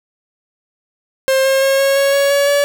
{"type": "tone with pitch steps", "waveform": "45% pulse", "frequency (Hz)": [531, 536.5, 542.2, 547.8, 553.5, 559.3, 565.2, 571.1], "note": ["C5", "C5", "C#5", "C#5", "C#5", "C#5", "C#5", "D5"], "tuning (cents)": [25, 43, -38, -21, -3, 15, 34, -49], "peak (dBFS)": -11, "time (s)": [1.28, 2.64], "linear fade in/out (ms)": 0, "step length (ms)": 170, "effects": []}